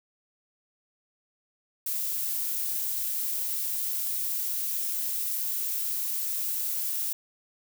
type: noise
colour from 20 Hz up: violet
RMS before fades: -30 dBFS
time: 1.86-7.13 s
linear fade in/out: 5 ms
effects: none